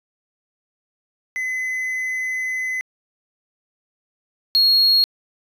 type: tone pair in turn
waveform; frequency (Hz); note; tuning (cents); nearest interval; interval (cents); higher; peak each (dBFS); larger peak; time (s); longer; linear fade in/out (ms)
triangle; 2028 / 4297; B6 / C8; +45 / +45; octave + minor second; 1300; second; -20 / -10; second; 1.36-2.81 / 4.55-5.04; first; 0
effects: tanh soft clip ceiling -7 dBFS